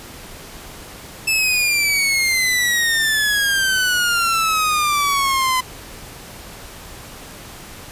sawtooth exponential sweep, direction down, 2637 to 1014 Hz, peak -12 dBFS, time 1.27-5.61 s, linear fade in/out 10 ms, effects pink hiss -37 dBFS RMS until 7.91 s + resampled to 32000 Hz

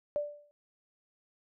sine tone with exponential decay, 587 Hz, D5, 1 cent flat, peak -26 dBFS, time 0.16-0.51 s, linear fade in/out 0 ms, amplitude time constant 76 ms, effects none

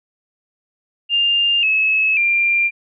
sine tone with pitch steps, 2803 / 2585 / 2384 Hz, F7 / E7 / D7, +6 / -34 / +25 cents, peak -13 dBFS, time 1.09-2.71 s, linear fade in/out 50 ms, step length 540 ms, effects none

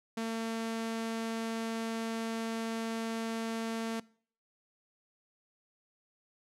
sawtooth tone, 226.3 Hz, A3, 49 cents sharp, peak -29 dBFS, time 0.17-4 s, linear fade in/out 5 ms, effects noise-tail reverb RT60 0.5 s tail -22 dB re dry + low-pass 10000 Hz 12 dB/octave

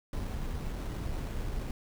brown noise with sample-and-hold, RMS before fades -35 dBFS, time 0.13-1.71 s, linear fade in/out 2 ms, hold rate 4900 Hz, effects none

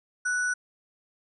sine tone with sample-and-hold, 1480 Hz, F#6, in tune, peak -24 dBFS, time 0.25-0.54 s, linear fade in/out 10 ms, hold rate 7350 Hz, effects resampled to 24000 Hz

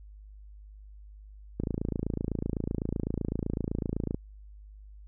click train, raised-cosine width 3 ms, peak -17 dBFS, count 72, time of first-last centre 1.6-4.145 s, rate 27.9 Hz, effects added 51 Hz sine -46 dBFS peak until 5.07 s

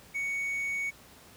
triangle tone, 2230 Hz, C#7, 10 cents sharp, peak -28 dBFS, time 0.14-0.91 s, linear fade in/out 20 ms, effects pink hiss -54 dBFS RMS until 1.36 s + high-pass 60 Hz 12 dB/octave

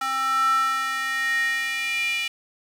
square tone with high-pass filter sweep, 265.8 Hz, C4, 27 cents sharp, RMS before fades -24 dBFS, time 0.01-2.28 s, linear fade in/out 5 ms, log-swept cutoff 1100 to 2600 Hz, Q 7.8, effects low-pass 12000 Hz 12 dB/octave + 8-bit

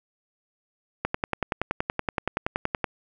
click train, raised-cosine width 0.5 ms, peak -9 dBFS, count 20, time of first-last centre 1.05-2.842 s, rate 10.6 Hz, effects none

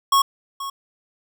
square tone with echo, 1100 Hz, C#6, 14 cents flat, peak -14 dBFS, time 0.12-0.22 s, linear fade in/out 5 ms, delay 480 ms, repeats 1, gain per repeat -14 dB, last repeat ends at 0.7 s, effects none

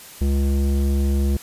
square tone with low-pass filter, 69.3 Hz, C#2, in tune, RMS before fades -19 dBFS, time 0.21-1.37 s, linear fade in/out 5 ms, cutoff 340 Hz, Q 1.1, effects white hiss -41 dBFS RMS until 1.42 s + resampled to 32000 Hz

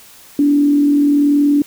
sine tone with frequency modulation, 288.6 Hz, D4, 30 cents flat, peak -9 dBFS, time 0.39-1.62 s, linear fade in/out 2 ms, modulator 41 Hz, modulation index 0.28, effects white hiss -42 dBFS RMS until 1.66 s

